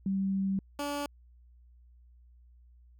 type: tone pair in turn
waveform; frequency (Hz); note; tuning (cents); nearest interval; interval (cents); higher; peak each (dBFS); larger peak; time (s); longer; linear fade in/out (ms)
sine / 15% pulse; 193.8 / 288; G3 / D4; -20 / -34; perfect fifth; 686; second; -27 / -26; second; 0.06-0.59 / 0.79-1.06; first; 2
effects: added 60 Hz sine -55 dBFS peak until 2.99 s